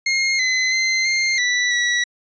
sawtooth tone with pitch steps, 2139 / 2037 / 2070 / 2110 / 1966 / 1940 Hz, C7 / C7 / C7 / C7 / B6 / B6, +38 / -47 / -19 / +14 / -8 / -31 cents, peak -13 dBFS, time 0.06-2.04 s, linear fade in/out 5 ms, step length 330 ms, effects resampled to 16000 Hz

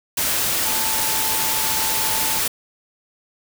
sine tone in noise, 880 Hz, A5, in tune, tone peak -29 dBFS, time 0.65-2.39 s, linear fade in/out 5 ms, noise white, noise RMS -21 dBFS, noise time 0.17-2.48 s, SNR -11 dB, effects none

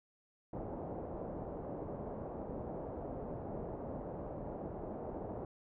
white low-pass noise, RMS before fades -43 dBFS, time 0.53-5.45 s, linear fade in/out 2 ms, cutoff 690 Hz, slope 24 dB/octave, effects none

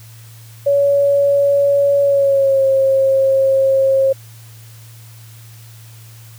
sine tone with pitch glide, 564 to 537.6 Hz, C#5 to C5, +30 to +47 cents, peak -10 dBFS, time 0.66-4.13 s, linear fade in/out 10 ms, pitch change -83 cents, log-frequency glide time 2.02-2.65 s, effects added 113 Hz sine -37 dBFS peak until 6.38 s + white hiss -45 dBFS RMS until 6.38 s

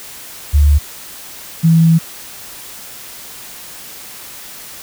sine tone pair in turn, 73 / 163.88 Hz, D2 / E3, -10 / -10 cents, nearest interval octave + major second, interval 1400 cents, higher second, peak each -6 dBFS, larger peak neither, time 0.53-0.79 / 1.63-1.99 s, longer second, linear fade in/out 20 ms, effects white hiss -33 dBFS RMS until 4.82 s

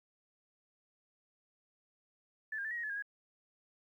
sine tone with pitch steps, 1746 / 1611 / 1761 / 1902 / 1876 / 1720 / 1624 / 1660 Hz, A6 / G6 / A6 / A#6 / A#6 / A6 / G#6 / G#6, -14 / +47 / +1 / +34 / +11 / -40 / -39 / -1 cents, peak -36 dBFS, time 2.52-3.024 s, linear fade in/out 5 ms, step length 63 ms, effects 12-bit

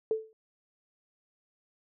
sine tone with exponential decay, 440 Hz, A4, in tune, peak -22 dBFS, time 0.11-0.33 s, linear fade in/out 1 ms, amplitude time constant 46 ms, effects none

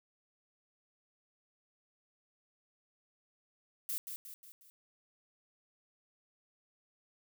violet noise with echo, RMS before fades -37 dBFS, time 3.89-3.98 s, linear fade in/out 0 ms, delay 180 ms, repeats 4, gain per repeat -6 dB, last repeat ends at 4.7 s, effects none

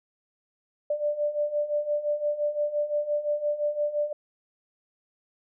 sine beating tone pair, 587.3 / 593.1 Hz, D5 / D5, 0 / +17 cents, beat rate 5.8 Hz, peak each -30 / -26 dBFS, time 0.9-4.13 s, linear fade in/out 5 ms, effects none

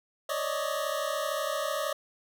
25% pulse tone cluster, 558 / 596 / 629 Hz, C#5 / D5 / D#5, +11 / +25 / +19 cents, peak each -30 dBFS, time 0.29-1.93 s, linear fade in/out 5 ms, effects none

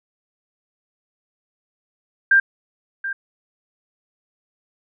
sine tone with echo, 1588 Hz, G6, 22 cents sharp, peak -10 dBFS, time 2.31-2.4 s, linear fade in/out 5 ms, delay 730 ms, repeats 1, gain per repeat -13 dB, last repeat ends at 3.13 s, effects none

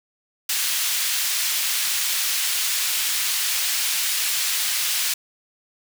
pink high-pass noise, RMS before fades -23 dBFS, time 0.49-5.14 s, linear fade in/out 5 ms, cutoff 2700 Hz, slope 12 dB/octave, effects none

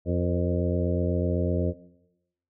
harmonic tone with a mistuned harmonic, 88 Hz, F2, 14 cents sharp, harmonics 1 / 2 / 3 / 4 / 5 / 6 / 7, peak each -26 / -29 / -31 / -32 / -33 / -34 / -34 dBFS, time 0.05-1.74 s, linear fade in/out 50 ms, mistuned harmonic 5, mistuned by +53 cents, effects noise-tail reverb RT60 0.9 s tail -18 dB re dry

